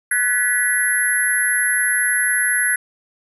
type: tone cluster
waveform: sine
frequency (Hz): 1498 / 1708 / 1952 / 11130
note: F#6 / G#6 / B6 / F9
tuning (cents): +21 / +48 / -21 / -7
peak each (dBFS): -21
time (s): 0.11-2.76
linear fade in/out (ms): 5
effects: none